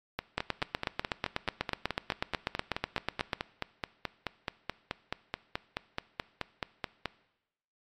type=two click trains; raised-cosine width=0.3 ms; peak=-15 / -12 dBFS; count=33 / 25; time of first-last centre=0.19-7.057 / 0.38-3.332 s; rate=4.66 / 8.13 Hz; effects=noise-tail reverb RT60 0.9 s tail -19 dB re dry + MP3 64 kbps